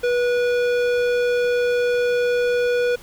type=tone with tanh clipping; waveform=sine; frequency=487.1 Hz; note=B4; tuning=24 cents flat; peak=-19 dBFS; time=0.03-2.96 s; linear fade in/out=10 ms; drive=16 dB; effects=pink hiss -45 dBFS RMS until 3.02 s